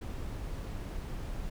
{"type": "noise", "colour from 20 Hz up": "brown", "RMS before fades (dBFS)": -38, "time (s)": [0.01, 1.5], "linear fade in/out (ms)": 10, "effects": []}